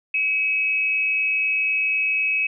sine tone pair together, 2280 / 2568 Hz, C#7 / E7, +48 / -46 cents, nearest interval major second, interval 206 cents, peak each -28 / -19 dBFS, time 0.14-2.47 s, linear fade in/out 5 ms, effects none

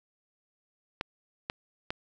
clicks, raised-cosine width 0.3 ms, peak -15 / -15 / -16 dBFS, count 3, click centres 1.011 / 1.499 / 1.905 s, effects none

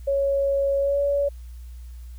sine tone with pitch glide, 554.4 to 566.7 Hz, C#5 to C#5, 0 to +38 cents, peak -19 dBFS, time 0.07-1.29 s, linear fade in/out 10 ms, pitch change +38 cents, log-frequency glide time 0.79-1 s, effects added 60 Hz sine -36 dBFS peak until 2.18 s + white hiss -59 dBFS RMS until 2.18 s

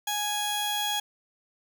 sawtooth tone pair together, 830.6 / 3322 Hz, G#5 / G#7, 0 / 0 cents, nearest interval 2 octaves, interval 2400 cents, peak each -26 dBFS, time 0.07-1 s, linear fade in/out 5 ms, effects none

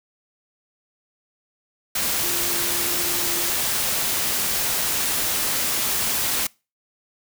sine tone in noise, 347.4 Hz, F4, 9 cents flat, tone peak -34 dBFS, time 2.23-3.5 s, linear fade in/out 5 ms, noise white, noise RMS -23 dBFS, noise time 1.95-6.47 s, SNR -14 dB, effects noise-tail reverb RT60 0.3 s tail -25 dB re dry

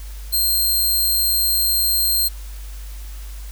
5% pulse tone, 4186 Hz, C8, in tune, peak -9 dBFS, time 0.32-2.29 s, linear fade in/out 20 ms, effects added 50 Hz sine -30 dBFS peak until 3.51 s + white hiss -44 dBFS RMS until 3.51 s

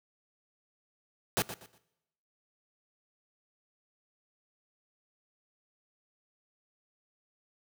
pink noise with echo, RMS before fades -28 dBFS, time 1.37-1.42 s, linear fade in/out 0 ms, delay 120 ms, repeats 3, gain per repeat -12 dB, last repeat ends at 1.78 s, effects noise-tail reverb RT60 0.9 s tail -22 dB re dry + high-pass 100 Hz 12 dB/octave

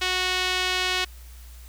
sawtooth tone with band-pass filter, 368.1 Hz, F#4, 9 cents flat, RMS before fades -25 dBFS, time 0.01-1.05 s, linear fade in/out 10 ms, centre 3200 Hz, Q 1.3, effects added 60 Hz sine -41 dBFS peak until 1.68 s + white hiss -52 dBFS RMS until 1.68 s

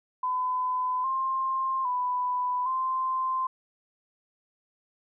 sine tone with pitch steps, 1010 / 1057 / 994 / 1041 Hz, B5 / C6 / B5 / C6, +39 / +17 / +11 / -9 cents, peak -25 dBFS, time 0.23-3.47 s, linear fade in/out 5 ms, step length 810 ms, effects none

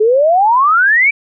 sine exponential sweep, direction up, 415.3 to 2354 Hz, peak -7 dBFS, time 0-1.11 s, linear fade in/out 10 ms, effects none

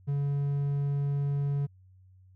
triangle tone, 141.7 Hz, C#3, 38 cents sharp, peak -24 dBFS, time 0.07-1.67 s, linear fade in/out 20 ms, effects added 93 Hz sine -54 dBFS peak until 2.35 s

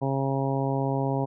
harmonic tone, 136 Hz, C#3, 33 cents flat, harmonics 1 / 2 / 3 / 4 / 5 / 6 / 7, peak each -27 / -30 / -32 / -33 / -34 / -35 / -35 dBFS, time 0.01-1.26 s, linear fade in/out 20 ms, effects none

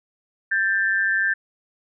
sine tone pair together, 1576 / 1769 Hz, G6 / A6, +9 / +9 cents, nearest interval major second, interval 200 cents, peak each -21 dBFS, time 0.51-1.34 s, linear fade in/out 10 ms, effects none

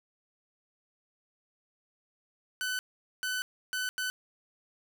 sawtooth tone bursts at uneven times, 1505 Hz, F#6, 29 cents sharp, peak -27 dBFS, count 4, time 2.61-2.79 / 3.23-3.42 / 3.73-3.89 / 3.98-4.1 s, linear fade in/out 0 ms, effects none

